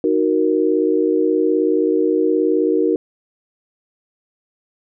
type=chord; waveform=sine; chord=D# minor; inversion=none; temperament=equal; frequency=311.1 / 370 / 466.2 Hz; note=D#4 / F#4 / A#4; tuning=0 / 0 / 0 cents; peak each=-18 dBFS; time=0.04-2.96 s; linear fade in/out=2 ms; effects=none